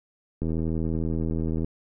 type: click train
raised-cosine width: 3 ms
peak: -16 dBFS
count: 100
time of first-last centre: 0.42-1.645 s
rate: 80.8 Hz
effects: none

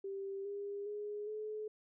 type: tone with pitch steps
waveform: sine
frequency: 392 / 403.7 / 415.8 / 428.2 Hz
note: G4 / G#4 / G#4 / A4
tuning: 0 / -49 / +2 / -47 cents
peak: -39 dBFS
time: 0.04-1.68 s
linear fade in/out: 5 ms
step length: 410 ms
effects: none

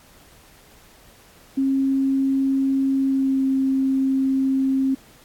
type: tone with pitch glide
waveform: sine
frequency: 270 to 267.1 Hz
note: C#4 to C4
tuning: -45 to +36 cents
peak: -17 dBFS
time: 1.57-4.95 s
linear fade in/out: 10 ms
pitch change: -19 cents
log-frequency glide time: 2.96-3.44 s
effects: pink hiss -51 dBFS RMS until 5.24 s + AAC 64 kbps

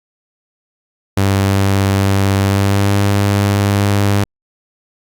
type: tone with pitch glide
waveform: sawtooth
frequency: 98 to 100.76 Hz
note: G2 to G2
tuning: 0 to +48 cents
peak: -7 dBFS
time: 1.17-4.24 s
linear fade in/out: 5 ms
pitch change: +48 cents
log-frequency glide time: 2.33-3.14 s
effects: Opus 48 kbps

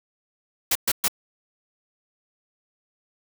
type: noise bursts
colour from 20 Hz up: white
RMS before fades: -21 dBFS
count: 3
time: 0.71-1.082 s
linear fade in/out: 5 ms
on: 44 ms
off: 120 ms
effects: none

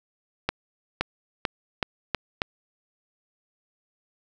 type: accelerating click train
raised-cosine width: 0.3 ms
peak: -7 dBFS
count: 6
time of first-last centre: 0.49-2.418 s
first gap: 520 ms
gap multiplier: 0.85
effects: none

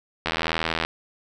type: click train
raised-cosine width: 0.3 ms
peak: -7 dBFS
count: 49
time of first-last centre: 0.26-0.85 s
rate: 81.4 Hz
effects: none

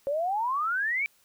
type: exponential sweep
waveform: sine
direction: up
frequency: 543 to 2349 Hz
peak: -25 dBFS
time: 0.07-1.06 s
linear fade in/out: 0 ms
effects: white hiss -64 dBFS RMS until 1.24 s

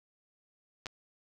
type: clicks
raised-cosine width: 0.2 ms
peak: -22 dBFS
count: 2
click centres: 0.859 / 0.867 s
effects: none

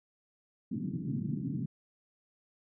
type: band-pass noise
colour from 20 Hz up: pink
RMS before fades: -35 dBFS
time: 0.71-1.66 s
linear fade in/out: 10 ms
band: 120 to 300 Hz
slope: 48 dB/octave
effects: none

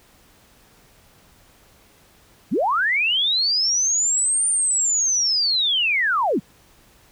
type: linear two-way sweep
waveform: sine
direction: up then down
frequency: 141.6 to 9110 to 141.6 Hz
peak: -17 dBFS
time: 2.51-6.4 s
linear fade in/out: 20 ms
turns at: 4.48 s
effects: pink hiss -54 dBFS RMS until 7.11 s

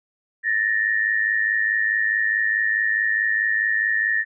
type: tone pair together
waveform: sine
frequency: 1760 / 1864.7 Hz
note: A6 / A#6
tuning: 0 / 0 cents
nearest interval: minor second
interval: 100 cents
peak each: -21 dBFS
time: 0.43-4.25 s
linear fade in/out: 50 ms
effects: none

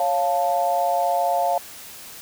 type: chord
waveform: sine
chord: Db augmented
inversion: none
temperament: equal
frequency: 554.4 / 698.5 / 880 Hz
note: Db5 / F5 / A5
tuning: 0 / 0 / 0 cents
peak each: -25 / -20 / -25 dBFS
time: 0-1.58 s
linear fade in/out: 2 ms
effects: white hiss -40 dBFS RMS until 2.21 s

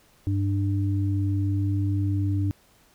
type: tone pair together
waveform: sine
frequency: 98.55 / 296.5 Hz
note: G2 / D4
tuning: +10 / +17 cents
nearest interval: octave + perfect fifth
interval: 1907 cents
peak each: -22 / -29 dBFS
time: 0.27-2.51 s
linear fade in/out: 0 ms
effects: pink hiss -59 dBFS RMS until 2.94 s

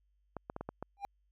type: clicks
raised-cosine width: 1 ms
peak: -25 dBFS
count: 6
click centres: 0.367 / 0.499 / 0.564 / 0.61 / 0.69 / 0.826 s
type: tone with exponential growth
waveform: triangle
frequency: 801 Hz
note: G5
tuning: 37 cents sharp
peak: -30 dBFS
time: 0.97-1.05 s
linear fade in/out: 0 ms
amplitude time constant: 17 ms
effects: added 50 Hz sine -70 dBFS peak until 1.31 s

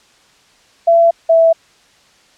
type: tone pair in turn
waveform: sine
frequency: 673 / 658 Hz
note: E5 / E5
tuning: +36 / -3 cents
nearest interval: unison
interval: 39 cents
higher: first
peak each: -6 dBFS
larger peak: neither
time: 0.87-1.11 / 1.29-1.53 s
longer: neither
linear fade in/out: 10 ms
effects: white hiss -50 dBFS RMS until 2.37 s + low-pass 6000 Hz 12 dB/octave

